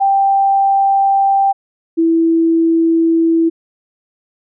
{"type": "tone pair in turn", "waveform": "sine", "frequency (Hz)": [786, 329.3], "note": ["G5", "E4"], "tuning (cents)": [4, -2], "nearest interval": "octave + minor third", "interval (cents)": 1506, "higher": "first", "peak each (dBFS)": -9, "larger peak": "neither", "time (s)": [[0, 1.53], [1.97, 3.5]], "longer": "neither", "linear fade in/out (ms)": 20, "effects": []}